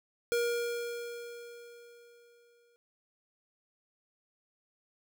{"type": "tone with exponential decay", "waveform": "square", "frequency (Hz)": 474.1, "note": "A#4", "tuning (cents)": 29, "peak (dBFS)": -27, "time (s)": [0.32, 2.76], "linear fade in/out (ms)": 0, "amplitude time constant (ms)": 530, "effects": []}